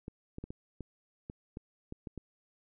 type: clicks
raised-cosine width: 3 ms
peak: -28 dBFS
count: 10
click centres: 0.081 / 0.384 / 0.44 / 0.505 / 0.807 / 1.299 / 1.571 / 1.924 / 2.072 / 2.177 s
effects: none